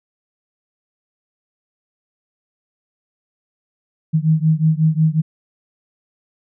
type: beating tone pair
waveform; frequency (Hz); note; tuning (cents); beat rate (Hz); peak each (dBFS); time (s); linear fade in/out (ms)
sine; 155.56 / 161.06; D#3 / E3; 0 / -40; 5.5; -15 / -16; 4.13-5.22; 20
effects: none